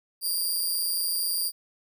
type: tone with amplitude modulation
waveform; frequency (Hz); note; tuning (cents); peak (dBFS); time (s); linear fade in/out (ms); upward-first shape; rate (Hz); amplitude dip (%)
10% pulse; 4761; D8; +23; -16; 0.21-1.52; 50; sine; 176; 55
effects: none